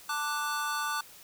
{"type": "chord", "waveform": "square", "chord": "D major", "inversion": "second", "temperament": "equal with one note detuned", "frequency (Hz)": [887.1, 1174.7, 1480], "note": ["A5", "D6", "F#6"], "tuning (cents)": [14, 0, 0], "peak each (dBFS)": [-37, -34, -35], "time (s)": [0.09, 1.01], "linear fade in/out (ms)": 5, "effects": ["white hiss -52 dBFS RMS until 1.23 s"]}